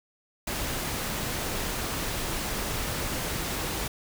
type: noise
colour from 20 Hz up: pink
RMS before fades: -31 dBFS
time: 0.47-3.88 s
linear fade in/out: 5 ms
effects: none